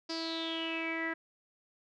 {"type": "tone with low-pass filter sweep", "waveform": "sawtooth", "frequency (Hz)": 327.2, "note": "E4", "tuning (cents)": -13, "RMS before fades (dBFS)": -36, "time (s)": [0.09, 1.14], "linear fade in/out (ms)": 10, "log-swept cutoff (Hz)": [5000, 1800], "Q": 9.5, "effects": []}